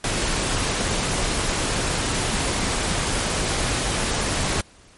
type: noise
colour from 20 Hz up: pink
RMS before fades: -23 dBFS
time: 0.04-4.61 s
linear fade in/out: 2 ms
effects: pink hiss -51 dBFS RMS until 4.97 s + MP3 48 kbps